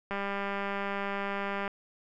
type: click train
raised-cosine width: 0.5 ms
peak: -19 dBFS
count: 313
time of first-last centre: 0.11-1.678 s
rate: 199 Hz
effects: none